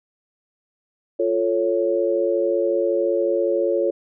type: chord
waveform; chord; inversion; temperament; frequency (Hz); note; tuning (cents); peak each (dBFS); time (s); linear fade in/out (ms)
sine; F augmented; none; equal; 349.2 / 440 / 554.4; F4 / A4 / C#5; 0 / 0 / 0; -22 / -23 / -21; 1.19-3.91; 10
effects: none